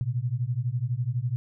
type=beating tone pair; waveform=sine; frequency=116.54 / 128.54 Hz; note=A#2 / C3; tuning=0 / -30 cents; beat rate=12 Hz; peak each=-28 dBFS; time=0.01-1.36 s; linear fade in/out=0 ms; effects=none